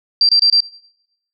sine tone bursts, 4711 Hz, D8, 5 cents sharp, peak -8 dBFS, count 4, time 0.21-0.605 s, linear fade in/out 2 ms, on 80 ms, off 25 ms, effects noise-tail reverb RT60 0.9 s tail -26 dB re dry

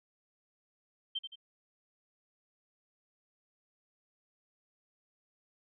sine tone with echo, 3136 Hz, G7, in tune, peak -32 dBFS, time 1.15-1.19 s, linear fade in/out 10 ms, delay 84 ms, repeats 2, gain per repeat -7 dB, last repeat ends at 1.358 s, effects none

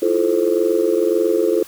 sine chord, F major seventh, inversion third, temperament just, 327.4 / 349.2 / 436.5 / 523.8 Hz, E4 / F4 / A4 / C5, -12 / 0 / -14 / +2 cents, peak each -22 / -18 / -17 / -21 dBFS, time 0.02-1.63 s, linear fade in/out 5 ms, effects tanh soft clip ceiling -5 dBFS + white hiss -41 dBFS RMS until 1.67 s

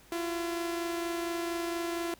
sawtooth tone pair together, 339.2 / 363.5 Hz, E4 / F#4, +50 / -31 cents, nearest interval minor second, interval 119 cents, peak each -28 / -38 dBFS, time 0.12-2.14 s, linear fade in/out 2 ms, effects added 50 Hz sine -60 dBFS peak until 2.19 s + pink hiss -58 dBFS RMS until 2.19 s

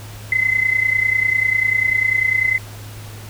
sine tone with amplitude modulation, 2046 Hz, C7, 39 cents flat, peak -11 dBFS, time 0.32-2.58 s, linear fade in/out 2 ms, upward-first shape sine, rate 30.1 Hz, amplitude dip 75%, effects added 105 Hz sine -33 dBFS peak until 3.29 s + pink hiss -39 dBFS RMS until 3.29 s

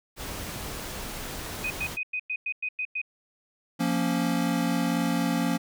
pink noise, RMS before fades -36 dBFS, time 0.16-1.98 s, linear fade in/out 50 ms
sine tone bursts, 2500 Hz, D#7, 8 cents sharp, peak -27 dBFS, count 9, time 1.64-3.016 s, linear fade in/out 5 ms, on 64 ms, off 100 ms
square chord, Bb minor, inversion second, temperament equal, 174.61 / 233.1 / 277.2 Hz, F3 / Bb3 / Db4, 0 / 0 / 0 cents, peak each -29 dBFS, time 3.79-5.58 s, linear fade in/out 20 ms
effects none

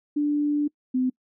sine tone pair in turn, 293.7 / 255.5 Hz, D4 / C4, 0 / -41 cents, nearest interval major second, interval 241 cents, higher first, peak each -20 dBFS, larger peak neither, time 0.16-0.68 / 0.94-1.1 s, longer first, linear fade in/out 10 ms, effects noise-tail reverb RT60 0.1 s tail -25 dB re dry

